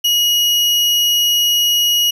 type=tone; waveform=35% pulse; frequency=2900 Hz; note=F#7; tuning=35 cents flat; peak=-10 dBFS; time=0.04-2.11 s; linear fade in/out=10 ms; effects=none